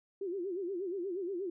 sine tone with vibrato, 370 Hz, F#4, in tune, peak -34 dBFS, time 0.21-1.5 s, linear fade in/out 5 ms, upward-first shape sine, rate 8.4 Hz, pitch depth 150 cents each way, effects none

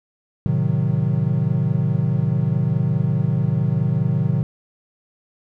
triangle chord, A diminished seventh, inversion none, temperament equal, 110 / 130.81 / 155.56 / 185 Hz, A2 / C3 / Eb3 / Gb3, 0 / 0 / 0 / 0 cents, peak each -22 / -19 / -19 / -23 dBFS, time 0.46-4.43 s, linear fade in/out 0 ms, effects none

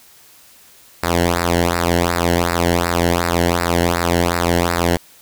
sawtooth tone with flanger, 86.2 Hz, F2, 22 cents flat, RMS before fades -17 dBFS, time 1.03-4.97 s, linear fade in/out 5 ms, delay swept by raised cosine 0.31 to 0.84 ms, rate 2.7 Hz, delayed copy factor -0.85, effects white hiss -47 dBFS RMS until 5.21 s

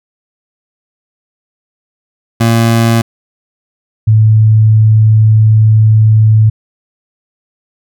25% pulse / sine tone pair in turn, 115 / 109.09 Hz, A#2 / A2, -23 / -14 cents, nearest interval minor second, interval 91 cents, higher first, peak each -3 dBFS, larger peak neither, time 2.4-3.02 / 4.07-6.5 s, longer second, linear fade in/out 10 ms, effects none

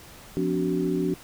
sine tone cluster, 174.7 / 254 / 288.6 / 375.1 Hz, F3 / B3 / D4 / F#4, +1 / +49 / -30 / +24 cents, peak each -28 / -32 / -27 / -27 dBFS, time 0.37-1.14 s, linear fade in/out 0 ms, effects pink hiss -47 dBFS RMS until 1.23 s

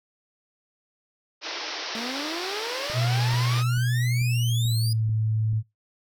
white band-pass noise, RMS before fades -33 dBFS, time 1.41-3.64 s, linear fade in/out 50 ms, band 290 to 5700 Hz, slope 96 dB/octave
sawtooth exponential sweep, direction up, 220 to 4978 Hz, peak -28 dBFS, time 1.95-4.93 s, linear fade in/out 2 ms
click train, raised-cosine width 5 ms, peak -27 dBFS, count 7, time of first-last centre 2.9-5.532 s, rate 2.28 Hz
sine tone with pitch glide, 121.6 to 109.59 Hz, B2 to A2, -26 to -6 cents, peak -21 dBFS, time 2.93-5.63 s, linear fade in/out 50 ms, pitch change -180 cents, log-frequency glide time 4.23-5.09 s
effects noise-tail reverb RT60 0.2 s tail -24 dB re dry

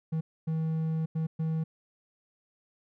triangle tone bursts at uneven times, 160 Hz, D#3, 49 cents sharp, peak -25 dBFS, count 4, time 0.12-0.21 / 0.47-1.06 / 1.15-1.27 / 1.39-1.64 s, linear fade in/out 10 ms, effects none

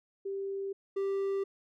sine / triangle tone pair in turn, 392.4 / 392.4 Hz, G4 / G4, +2 / +2 cents, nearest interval unison, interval 0 cents, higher neither, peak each -33 / -27 dBFS, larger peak second, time 0.25-0.73 / 0.96-1.44 s, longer neither, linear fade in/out 10 ms, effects none

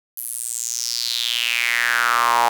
sawtooth tone with high-pass filter sweep, 118.8 Hz, A#2, 33 cents sharp, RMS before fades -21 dBFS, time 0.17-2.49 s, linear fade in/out 5 ms, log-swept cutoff 12000 to 840 Hz, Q 5.1, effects 7-bit

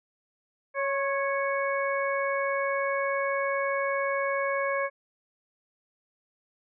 harmonic tone with a mistuned harmonic, 554.4 Hz, C#5, in tune, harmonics 1 / 2 / 3 / 4, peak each -28 / -31 / -33 / -34 dBFS, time 0.74-4.9 s, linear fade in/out 50 ms, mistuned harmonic 2, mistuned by -28 cents, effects none

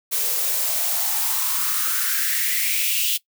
blue noise with high-pass filter sweep, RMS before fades -22 dBFS, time 0.11-3.18 s, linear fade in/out 20 ms, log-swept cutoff 410 to 3100 Hz, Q 5, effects noise-tail reverb RT60 0.1 s tail -20 dB re dry

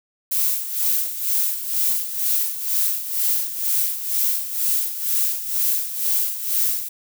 violet noise with tremolo, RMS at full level -19 dBFS, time 0.31-6.89 s, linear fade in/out 10 ms, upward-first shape sine, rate 2.1 Hz, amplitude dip 70%, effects none

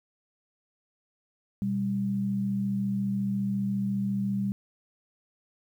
sine tone pair together, 123.47 / 197.93 Hz, B2 / G3, 0 / +17 cents, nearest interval minor sixth, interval 817 cents, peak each -34 / -26 dBFS, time 1.62-4.52 s, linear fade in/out 0 ms, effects 10-bit

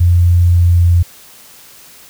sine tone with pitch glide, 87.31 to 86.71 Hz, F2 to F2, 0 to -12 cents, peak -6 dBFS, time 0-1.03 s, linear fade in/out 10 ms, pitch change -12 cents, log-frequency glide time 0.45-0.81 s, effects white hiss -40 dBFS RMS until 2.09 s

